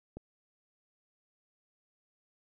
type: click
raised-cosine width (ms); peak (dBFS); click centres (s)
2; -29; 0.17
effects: none